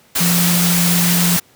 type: tone in noise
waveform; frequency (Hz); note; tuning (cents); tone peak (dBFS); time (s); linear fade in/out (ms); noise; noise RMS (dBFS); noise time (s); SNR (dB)
sine; 174.61; F3; 0; -14; 0.2-1.37; 10; white; -17; 0.15-1.4; 0
effects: pink hiss -51 dBFS RMS until 1.55 s + high-pass 100 Hz 12 dB/octave